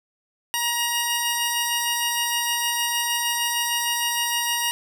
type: tone pair together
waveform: 15% pulse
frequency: 947.5 / 2849 Hz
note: A#5 / F7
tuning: +28 / +34 cents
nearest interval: octave + perfect fifth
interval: 1906 cents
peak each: -18 dBFS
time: 0.54-4.71 s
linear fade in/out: 0 ms
effects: none